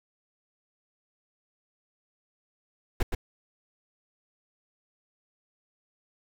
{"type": "noise with echo", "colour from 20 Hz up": "brown", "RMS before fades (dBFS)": -23, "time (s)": [3, 3.03], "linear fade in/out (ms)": 5, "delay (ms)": 120, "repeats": 1, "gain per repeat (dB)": -5, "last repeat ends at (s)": 3.15, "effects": []}